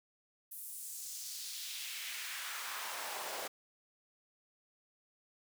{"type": "noise with high-pass filter sweep", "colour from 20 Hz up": "pink", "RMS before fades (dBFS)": -43, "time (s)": [0.51, 3.48], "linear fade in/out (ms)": 10, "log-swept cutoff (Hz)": [12000, 520], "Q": 1.5, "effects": []}